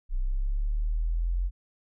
sine linear sweep, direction up, 30.56 to 45.28 Hz, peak -24 dBFS, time 0.09-1.51 s, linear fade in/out 50 ms, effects none

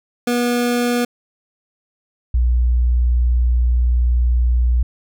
25% pulse / sine tone pair in turn, 242 / 60.5 Hz, B3 / B1, -35 / -35 cents, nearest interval 2 octaves, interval 2400 cents, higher first, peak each -12 dBFS, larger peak neither, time 0.27-1.05 / 2.34-4.83 s, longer second, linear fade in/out 5 ms, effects none

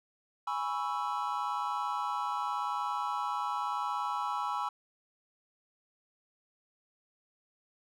triangle chord, C# minor seventh, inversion second, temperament equal, 830.6 / 987.8 / 1108.7 / 1318.5 Hz, G#5 / B5 / C#6 / E6, 0 / 0 / 0 / 0 cents, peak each -35 / -34 / -36 / -35 dBFS, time 0.47-4.69 s, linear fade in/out 5 ms, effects none

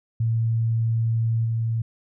sine tone with level steps, 113.9 Hz, A#2, 40 cents flat, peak -19 / -21 dBFS, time 0.2-1.82 s, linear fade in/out 5 ms, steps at 1.44 s, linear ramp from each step 20 ms, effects none

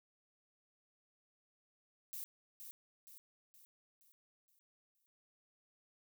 violet noise with echo, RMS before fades -45 dBFS, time 2.13-2.24 s, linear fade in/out 0 ms, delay 470 ms, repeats 6, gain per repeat -6 dB, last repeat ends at 5.06 s, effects none

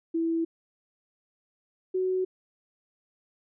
sine tone pair in turn, 329.6 / 372 Hz, E4 / F#4, 0 / +9 cents, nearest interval major second, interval 209 cents, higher second, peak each -24 dBFS, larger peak neither, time 0.14-0.45 / 1.94-2.25 s, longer neither, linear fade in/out 10 ms, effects none

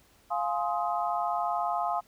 sine chord, F minor seventh, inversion none, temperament just, 698.5 / 838.1 / 1047.7 / 1257.2 Hz, F5 / Ab5 / C6 / Eb6, 0 / +16 / +2 / +18 cents, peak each -30 / -32 / -34 / -34 dBFS, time 0.3-2.01 s, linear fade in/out 20 ms, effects pink hiss -62 dBFS RMS until 2.07 s

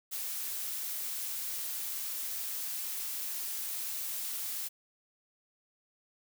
blue noise, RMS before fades -37 dBFS, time 0.11-4.69 s, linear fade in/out 20 ms, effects none

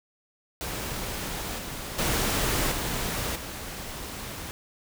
pink noise with level steps, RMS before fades -33 / -36 / -26 / -30 / -37 dBFS, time 0.61-4.51 s, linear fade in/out 0 ms, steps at 1.58 / 1.98 / 2.71 / 3.35 s, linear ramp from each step 10 ms, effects none

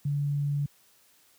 sine tone, 143.7 Hz, D3, 37 cents flat, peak -25 dBFS, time 0.05-0.66 s, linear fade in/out 5 ms, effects white hiss -62 dBFS RMS until 1.38 s + high-pass 60 Hz 12 dB/octave

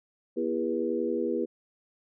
harmonic tone with a mistuned harmonic, 80.8 Hz, E2, 34 cents flat, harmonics 3 / 4 / 5 / 6, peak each -33 / -31 / -31 / -32 dBFS, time 0.36-1.46 s, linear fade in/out 20 ms, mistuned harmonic 4, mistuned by +49 cents, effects none

